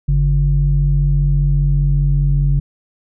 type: tone pair together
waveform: sine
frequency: 47.52 / 142.4 Hz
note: F#1 / C#3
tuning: +47 / +47 cents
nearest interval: octave + perfect fifth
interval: 1900 cents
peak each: -13 dBFS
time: 0.08-2.6 s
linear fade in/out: 10 ms
effects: tanh soft clip ceiling -5 dBFS